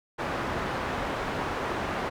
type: low-pass noise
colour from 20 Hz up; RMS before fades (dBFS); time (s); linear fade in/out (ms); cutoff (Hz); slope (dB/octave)
white; -31; 0.18-2.1; 20; 1200; 12
effects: none